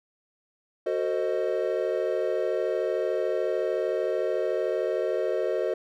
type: chord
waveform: triangle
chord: F# diminished seventh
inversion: none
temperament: equal with one note detuned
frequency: 370 / 449.8 / 523.3 / 622.3 Hz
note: F#4 / A4 / C5 / Eb5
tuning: 0 / +38 / 0 / 0 cents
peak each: -28 dBFS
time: 0.86-5.74 s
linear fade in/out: 5 ms
effects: none